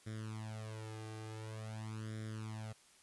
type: tone with flanger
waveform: sawtooth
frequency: 109.4 Hz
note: A2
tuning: 9 cents flat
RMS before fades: -45 dBFS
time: 0.06-2.73 s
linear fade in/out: 10 ms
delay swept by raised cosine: 0.55 to 2.55 ms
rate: 0.47 Hz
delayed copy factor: +0.9
effects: white hiss -65 dBFS RMS until 3.02 s + resampled to 24000 Hz